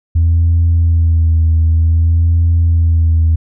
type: tone with vibrato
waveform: sine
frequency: 82.41 Hz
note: E2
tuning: in tune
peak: -6 dBFS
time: 0.15-3.36 s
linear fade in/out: 10 ms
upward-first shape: sine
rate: 0.54 Hz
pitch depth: 33 cents each way
effects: tanh soft clip ceiling -5 dBFS